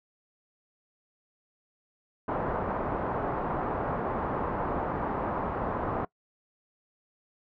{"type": "low-pass noise", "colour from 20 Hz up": "white", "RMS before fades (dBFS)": -31, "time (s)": [2.28, 6.05], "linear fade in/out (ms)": 5, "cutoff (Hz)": 1100, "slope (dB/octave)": 24, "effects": ["noise-tail reverb RT60 0.1 s tail -22 dB re dry"]}